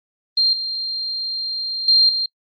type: tone with level steps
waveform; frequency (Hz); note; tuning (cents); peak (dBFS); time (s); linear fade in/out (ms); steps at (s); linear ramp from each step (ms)
sine; 4186; C8; 0; -13 / -22 / -10 / -18; 0.37-2.26; 5; 0.53 / 1.88 / 2.09; 2
effects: noise-tail reverb RT60 0.1 s tail -25 dB re dry + Opus 24 kbps